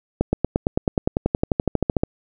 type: accelerating click train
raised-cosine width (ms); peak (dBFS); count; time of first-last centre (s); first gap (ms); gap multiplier
2; -4; 21; 0.21-2.035; 120; 0.97
effects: none